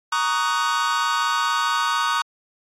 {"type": "chord", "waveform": "45% pulse", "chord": "D# minor seventh", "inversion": "second", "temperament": "just", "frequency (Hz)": [933.4, 1120.1, 1244.5, 1493.4], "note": ["A#5", "C#6", "D#6", "F#6"], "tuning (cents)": [2, 18, 0, 16], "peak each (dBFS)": [-26, -25, -24, -26], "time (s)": [0.12, 2.22], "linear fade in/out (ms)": 5, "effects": ["low-pass 7000 Hz 12 dB/octave", "AAC 48 kbps"]}